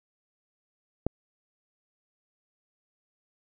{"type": "click", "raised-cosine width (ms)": 2, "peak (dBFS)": -12, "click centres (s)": 1.066, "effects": []}